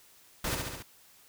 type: noise with echo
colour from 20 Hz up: pink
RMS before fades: -32 dBFS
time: 0.44-0.55 s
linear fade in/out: 5 ms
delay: 69 ms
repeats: 4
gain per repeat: -3 dB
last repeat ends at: 0.826 s
effects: white hiss -59 dBFS RMS until 1.28 s